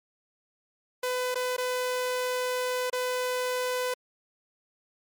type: tone with dropouts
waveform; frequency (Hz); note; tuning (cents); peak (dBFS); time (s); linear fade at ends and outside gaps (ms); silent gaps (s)
sawtooth; 502; B4; +28; -23; 1.03-3.94; 5; 1.345-1.355 / 1.566-1.58 / 2.9-2.928
effects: MP3 96 kbps